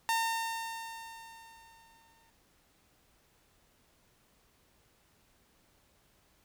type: tone with exponential decay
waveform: sawtooth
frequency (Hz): 910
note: A#5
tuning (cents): -42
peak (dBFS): -23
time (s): 0.09-2.3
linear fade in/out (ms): 0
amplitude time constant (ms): 480
effects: pink hiss -68 dBFS RMS until 6.44 s